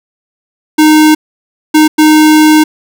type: tone bursts at uneven times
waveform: square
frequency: 308.4 Hz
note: D#4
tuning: 15 cents flat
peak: -3 dBFS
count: 3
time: 0.78-1.15 / 1.74-1.88 / 1.98-2.64 s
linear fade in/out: 10 ms
effects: none